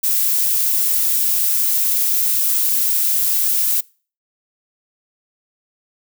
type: noise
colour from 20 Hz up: violet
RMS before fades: -17 dBFS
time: 0.03-3.81 s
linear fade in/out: 10 ms
effects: noise-tail reverb RT60 0.4 s tail -25 dB re dry